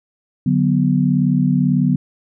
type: chord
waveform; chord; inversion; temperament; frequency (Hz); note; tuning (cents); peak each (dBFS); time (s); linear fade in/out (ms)
sine; B minor; first; equal; 146.83 / 185 / 246.9; D3 / F#3 / B3; 0 / 0 / 0; -17; 0.46-1.96; 5
effects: none